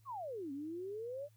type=exponential two-way sweep; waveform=sine; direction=down then up; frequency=1174.7 to 269.3 to 599 Hz; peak=-40 dBFS; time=0.05-1.29 s; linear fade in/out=50 ms; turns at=0.52 s; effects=added 109 Hz sine -63 dBFS peak until 1.36 s + white hiss -75 dBFS RMS until 1.36 s